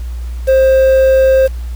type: tone with quantisation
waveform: triangle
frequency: 529 Hz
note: C5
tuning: 19 cents sharp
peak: -4 dBFS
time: 0.47-1.48 s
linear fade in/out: 20 ms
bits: 5
effects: added 60 Hz sine -19 dBFS peak until 1.75 s + pink hiss -42 dBFS RMS until 1.75 s